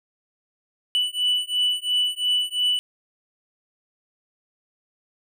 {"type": "beating tone pair", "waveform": "triangle", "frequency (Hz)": [2968, 2970.9], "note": ["F#7", "F#7"], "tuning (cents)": [5, 6], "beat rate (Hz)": 2.9, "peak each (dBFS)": -22, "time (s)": [0.95, 2.79], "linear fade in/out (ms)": 0, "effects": []}